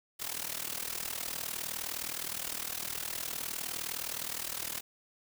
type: noise with amplitude modulation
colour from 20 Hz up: white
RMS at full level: -34 dBFS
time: 0.19-4.81 s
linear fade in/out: 20 ms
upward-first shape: sine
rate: 39.5 Hz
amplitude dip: 85%
effects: none